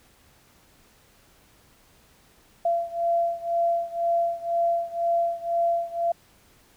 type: beating tone pair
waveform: sine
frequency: 681 / 683 Hz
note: F5 / F5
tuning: -44 / -39 cents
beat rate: 2 Hz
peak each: -24 / -26 dBFS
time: 2.65-6.12 s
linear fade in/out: 5 ms
effects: pink hiss -58 dBFS RMS until 6.76 s